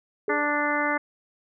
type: tone with exponential decay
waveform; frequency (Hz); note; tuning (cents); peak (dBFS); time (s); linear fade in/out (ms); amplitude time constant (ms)
sine; 418.1; G#4; +12; -22; 0.28-0.56; 2; 59
type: harmonic tone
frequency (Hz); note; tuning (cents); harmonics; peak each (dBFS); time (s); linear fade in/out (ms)
293.7; D4; 0; 1 / 2 / 3 / 4 / 5 / 6 / 7; -30 / -30 / -30 / -30 / -30 / -30 / -30; 0.29-0.98; 10
effects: none